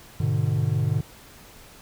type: chord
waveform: triangle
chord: G# diminished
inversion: none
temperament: just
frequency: 103.83 / 124.59 / 149.51 Hz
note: G#2 / B2 / D3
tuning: 0 / +16 / +31 cents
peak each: -23 dBFS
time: 0.2-1.01 s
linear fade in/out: 5 ms
effects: pink hiss -48 dBFS RMS until 1.81 s